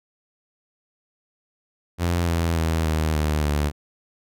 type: tone with pitch steps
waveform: sawtooth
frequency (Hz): 86.4 / 83.7 / 81.08 / 78.55 / 76.09 / 73.71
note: F2 / E2 / E2 / D#2 / D#2 / D2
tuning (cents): -18 / +27 / -28 / +17 / -38 / +7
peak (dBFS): -16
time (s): 1.98-3.72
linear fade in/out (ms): 50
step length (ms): 290
effects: none